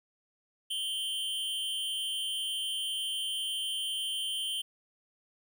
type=tone with amplitude modulation; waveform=square; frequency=3101 Hz; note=G7; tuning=19 cents flat; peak=-29 dBFS; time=0.7-4.62 s; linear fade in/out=10 ms; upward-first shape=sine; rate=248 Hz; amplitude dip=70%; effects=11-bit